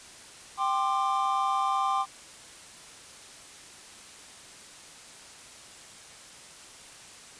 triangle chord, G suspended fourth, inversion none, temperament equal with one note detuned, 784 / 1046.5 / 1189 Hz, G5 / C6 / D6, 0 / 0 / +21 cents, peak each -27 dBFS, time 0.57-2.06 s, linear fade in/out 50 ms, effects white hiss -48 dBFS RMS until 7.39 s + resampled to 22050 Hz

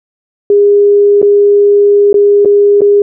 sine tone with dropouts, 407.5 Hz, G#4, 33 cents flat, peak -3 dBFS, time 0.5-3.02 s, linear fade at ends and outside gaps 2 ms, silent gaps 1.217-1.227 / 2.129-2.142 / 2.449-2.456 / 2.808-2.817 s, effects none

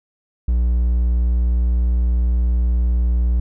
triangle tone, 59.8 Hz, A#1, 45 cents sharp, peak -12 dBFS, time 0.48-3.4 s, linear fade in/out 5 ms, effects none

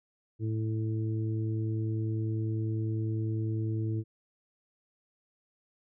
harmonic tone, 110 Hz, A2, in tune, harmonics 1 / 2 / 3 / 4, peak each -29 / -43 / -36 / -46 dBFS, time 0.39-4.04 s, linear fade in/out 50 ms, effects none

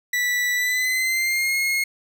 40% pulse tone with pitch glide, 1965 to 2155 Hz, B6 to C#7, -9 to -49 cents, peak -19 dBFS, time 0.13-1.84 s, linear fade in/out 5 ms, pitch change +160 cents, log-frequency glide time 0.54-1.56 s, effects none

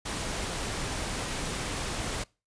pink noise, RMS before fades -33 dBFS, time 0.05-2.24 s, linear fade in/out 10 ms, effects noise-tail reverb RT60 0.3 s tail -24 dB re dry + resampled to 22050 Hz

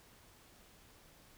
silence, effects pink hiss -62 dBFS RMS until 1.37 s

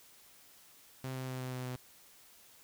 sawtooth tone with pitch steps, 130.81 / 129.91 / 129.01 / 128.12 / 127.23 / 126.35 Hz, C3 / C3 / C3 / C3 / C3 / B2, 0 / -12 / -24 / -36 / -48 / +40 cents, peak -34 dBFS, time 1.04-1.76 s, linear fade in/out 2 ms, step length 120 ms, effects white hiss -60 dBFS RMS until 2.63 s

